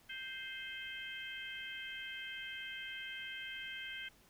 harmonic tone with a mistuned harmonic, 523.3 Hz, C5, in tune, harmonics 3 / 4 / 5 / 6, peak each -47 / -48 / -51 / -47 dBFS, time 0.09-4.09 s, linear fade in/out 10 ms, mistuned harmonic 5, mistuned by -22 cents, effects pink hiss -66 dBFS RMS until 4.29 s

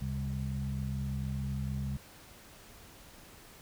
sine tone cluster, 71.2 / 135.6 / 202.4 Hz, C#2 / C#3 / G#3, +47 / -38 / -44 cents, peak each -37 / -35 / -39 dBFS, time 0.01-1.97 s, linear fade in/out 5 ms, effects pink hiss -54 dBFS RMS until 3.61 s

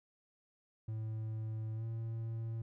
triangle tone with pitch glide, 110 to 113.42 Hz, A2 to A#2, 0 to -47 cents, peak -35 dBFS, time 0.88-2.62 s, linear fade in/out 5 ms, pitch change +53 cents, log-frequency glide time 1.75-1.83 s, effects none

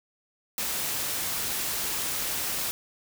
white noise, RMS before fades -30 dBFS, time 0.58-2.71 s, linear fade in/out 0 ms, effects none

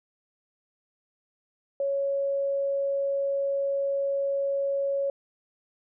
sine tone, 555 Hz, C#5, 2 cents sharp, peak -24 dBFS, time 1.8-5.1 s, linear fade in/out 2 ms, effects none

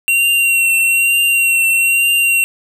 square tone with vibrato, 2743 Hz, F7, 32 cents flat, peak -11 dBFS, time 0.08-2.44 s, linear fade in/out 0 ms, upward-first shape triangle, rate 1.1 Hz, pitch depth 28 cents each way, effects none

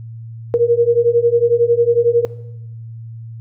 sine beating tone pair, 466.2 / 477.2 Hz, A#4 / A#4, 0 / +41 cents, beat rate 11 Hz, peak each -14 dBFS, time 0.54-2.25 s, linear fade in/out 0 ms, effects noise-tail reverb RT60 0.9 s tail -19 dB re dry + added 114 Hz sine -29 dBFS peak until 3.4 s

